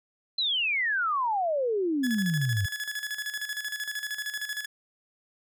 sine exponential sweep, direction down, 4144 to 92.8 Hz, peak -24 dBFS, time 0.38-2.66 s, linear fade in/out 5 ms
sawtooth tone with tremolo, 1700 Hz, G#6, 40 cents sharp, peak -26 dBFS, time 2.03-4.66 s, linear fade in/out 10 ms, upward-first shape square, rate 13 Hz, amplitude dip 65%
effects none

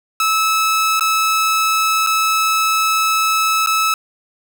sawtooth tone with dropouts, 1302 Hz, E6, 22 cents flat, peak -10 dBFS, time 0.2-3.94 s, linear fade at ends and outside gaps 2 ms, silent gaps 0.996-1.008 / 2.065-2.07 / 3.662-3.671 s, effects none

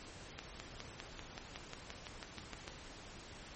accelerating click train, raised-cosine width 0.2 ms, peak -26 dBFS, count 14, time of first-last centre 0.39-2.679 s, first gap 210 ms, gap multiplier 0.97, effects pink hiss -52 dBFS RMS until 3.55 s + MP3 32 kbps

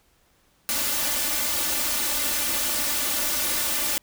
white noise with comb filter, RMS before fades -25 dBFS, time 0.69-3.98 s, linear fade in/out 0 ms, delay 3.4 ms, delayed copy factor +1, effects pink hiss -63 dBFS RMS until 4.02 s

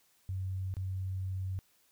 sine tone with dropouts, 94.3 Hz, F#2, 33 cents sharp, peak -33 dBFS, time 0.29-1.59 s, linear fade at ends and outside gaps 0 ms, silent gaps 0.74-0.768 s, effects white hiss -69 dBFS RMS until 1.91 s

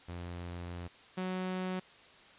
sawtooth tone pair in turn, 87.31 / 185 Hz, F2 / F#3, 0 / 0 cents, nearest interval octave + minor second, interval 1300 cents, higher second, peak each -36 / -30 dBFS, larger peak second, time 0.08-0.88 / 1.17-1.8 s, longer first, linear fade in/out 10 ms, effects white hiss -57 dBFS RMS until 2.38 s + resampled to 8000 Hz

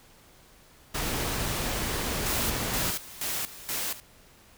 pink noise, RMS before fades -30 dBFS, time 0.94-2.91 s, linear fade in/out 10 ms
white noise with tremolo, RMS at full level -31 dBFS, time 2.26-4 s, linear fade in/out 0 ms, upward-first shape square, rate 2.1 Hz, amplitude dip 80%
effects pink hiss -56 dBFS RMS until 4.57 s

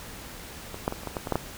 clicks, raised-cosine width 1 ms, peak -22 / -10 / -17 / -27 / -18 / -15 / -18 / -10 / -10 dBFS, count 9, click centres 0.744 / 0.879 / 0.924 / 1.034 / 1.073 / 1.168 / 1.272 / 1.323 / 1.356 s, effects pink hiss -42 dBFS RMS until 1.57 s

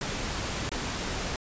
pink noise with dropouts, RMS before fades -32 dBFS, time 0.01-1.36 s, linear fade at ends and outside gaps 2 ms, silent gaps 0.693-0.716 s, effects resampled to 16000 Hz

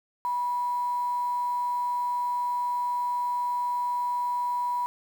sine tone with quantisation, 976 Hz, B5, 21 cents flat, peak -25 dBFS, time 0.25-4.86 s, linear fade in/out 0 ms, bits 8, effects none

